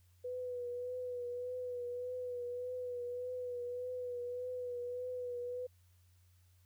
sine tone with vibrato, 493.9 Hz, B4, in tune, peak -38 dBFS, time 0.24-5.67 s, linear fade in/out 10 ms, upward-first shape triangle, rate 1.7 Hz, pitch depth 36 cents each way, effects added 89 Hz sine -64 dBFS peak until 6.65 s + white hiss -75 dBFS RMS until 6.65 s

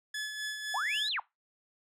sawtooth tone with tremolo, 1714 Hz, A6, 46 cents flat, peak -29 dBFS, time 0.14-1.09 s, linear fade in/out 5 ms, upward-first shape sine, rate 3.9 Hz, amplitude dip 45%
sine linear two-way sweep, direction up then down, 691 to 4186 to 691 Hz, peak -30 dBFS, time 0.74-1.2 s, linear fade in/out 5 ms, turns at 1.1 s
effects noise-tail reverb RT60 0.2 s tail -21 dB re dry + low-pass 10000 Hz 12 dB/octave

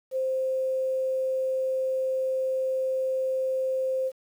sine tone with quantisation, 523.3 Hz, C5, in tune, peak -24 dBFS, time 0.11-4.12 s, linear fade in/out 50 ms, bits 9, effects none

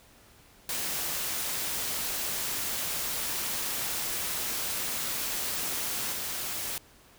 white noise with level steps, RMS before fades -32 / -34 dBFS, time 0.69-6.78 s, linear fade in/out 2 ms, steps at 6.12 s, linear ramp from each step 10 ms, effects pink hiss -57 dBFS RMS until 7.18 s

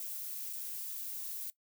violet noise with dropouts, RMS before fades -41 dBFS, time 0-1.5 s, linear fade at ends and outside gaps 1 ms, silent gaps 0.528-0.532 s, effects noise-tail reverb RT60 0.1 s tail -18 dB re dry

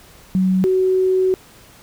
sine tone pair in turn, 187.1 / 374.2 Hz, F#3 / F#4, +20 / +20 cents, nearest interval octave, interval 1200 cents, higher second, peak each -13 dBFS, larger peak neither, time 0.35-0.64 / 0.64-1.34 s, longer second, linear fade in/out 0 ms, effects pink hiss -46 dBFS RMS until 1.82 s

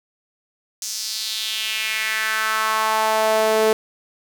sawtooth tone with high-pass filter sweep, 218.8 Hz, A3, 9 cents flat, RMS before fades -21 dBFS, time 0.82-3.73 s, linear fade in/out 2 ms, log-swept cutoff 6100 to 450 Hz, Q 2.9, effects none

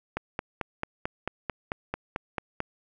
click train, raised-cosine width 0.5 ms, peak -14 dBFS, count 12, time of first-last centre 0.17-2.604 s, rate 4.52 Hz, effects none

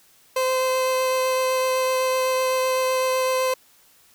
30% pulse tone with vibrato, 517 Hz, C5, 21 cents flat, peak -17 dBFS, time 0.36-3.54 s, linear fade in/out 5 ms, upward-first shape triangle, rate 7.9 Hz, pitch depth 10 cents each way, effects white hiss -56 dBFS RMS until 4.14 s

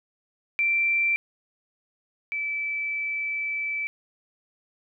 sine tone pair in turn, 2349 / 2314 Hz, D7 / D7, 0 / -26 cents, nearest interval unison, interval 26 cents, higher first, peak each -20 / -26 dBFS, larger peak first, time 0.59-1.16 / 2.32-3.87 s, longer second, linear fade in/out 0 ms, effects none

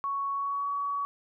sine tone with pitch glide, 1112 to 1130.8 Hz, C#6 to C#6, +5 to +34 cents, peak -28 dBFS, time 0.04-1.05 s, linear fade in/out 0 ms, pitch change +29 cents, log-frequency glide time 0.32-0.69 s, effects none

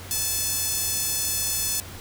sawtooth tone with high-pass filter, 868 Hz, A5, 24 cents flat, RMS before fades -26 dBFS, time 0.11-1.8 s, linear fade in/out 0 ms, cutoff 6900 Hz, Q 1, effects added 92 Hz sine -41 dBFS peak until 2 s + pink hiss -41 dBFS RMS until 2 s

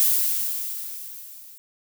violet noise with level ramp, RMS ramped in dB -18 to -46 dBFS, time 0-1.58 s, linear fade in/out 0 ms, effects none

